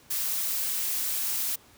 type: noise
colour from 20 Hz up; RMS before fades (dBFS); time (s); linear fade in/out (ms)
blue; -29; 0.1-1.56; 10
effects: pink hiss -56 dBFS RMS until 1.77 s + high-pass 60 Hz 12 dB/octave